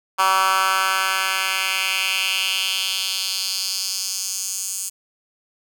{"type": "tone with high-pass filter sweep", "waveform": "10% pulse", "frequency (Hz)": 190, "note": "F#3", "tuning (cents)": 46, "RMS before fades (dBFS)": -22, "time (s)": [0.18, 4.9], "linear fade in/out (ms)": 20, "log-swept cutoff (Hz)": [1100, 7700], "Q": 2.5, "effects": []}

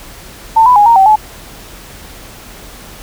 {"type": "tone with pitch steps", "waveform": "sine", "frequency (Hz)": [896, 995, 826, 929, 771, 858], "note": ["A5", "B5", "G#5", "A#5", "G5", "A5"], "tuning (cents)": [31, 13, -10, -6, -29, -44], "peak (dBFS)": -3, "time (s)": [0.56, 1.16], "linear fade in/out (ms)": 10, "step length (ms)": 100, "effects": ["added 42 Hz sine -38 dBFS peak until 3.02 s", "pink hiss -34 dBFS RMS until 3.02 s"]}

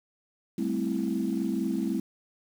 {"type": "chord", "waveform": "sine", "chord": "A minor seventh", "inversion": "third", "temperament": "equal", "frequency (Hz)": [196, 220, 261.6, 329.6], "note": ["G3", "A3", "C4", "E4"], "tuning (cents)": [0, 0, 0, 0], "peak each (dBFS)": -31, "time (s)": [0.58, 2], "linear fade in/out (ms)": 5, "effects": ["tanh soft clip ceiling -17 dBFS", "8-bit"]}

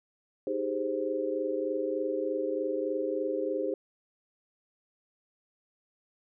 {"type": "chord", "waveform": "sine", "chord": "Ab major seventh", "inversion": "second", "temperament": "equal", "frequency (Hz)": [311.1, 392, 415.3, 523.3], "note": ["Eb4", "G4", "Ab4", "C5"], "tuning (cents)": [0, 0, 0, 0], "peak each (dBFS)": [-35, -34, -35, -32], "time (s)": [0.47, 3.74], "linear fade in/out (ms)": 2, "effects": []}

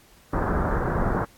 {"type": "low-pass noise", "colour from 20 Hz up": "pink", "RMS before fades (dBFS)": -24, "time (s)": [0.33, 1.25], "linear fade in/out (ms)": 5, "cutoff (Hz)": 1600, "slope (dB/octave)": 48, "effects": ["pink hiss -55 dBFS RMS until 1.37 s", "AAC 64 kbps"]}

